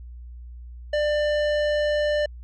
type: tone with hard clipping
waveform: sine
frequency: 595 Hz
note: D5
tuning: 22 cents sharp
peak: -22 dBFS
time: 0.93-2.26 s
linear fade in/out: 5 ms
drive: 18 dB
effects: added 60 Hz sine -37 dBFS peak until 2.43 s + low-pass 4000 Hz 12 dB/octave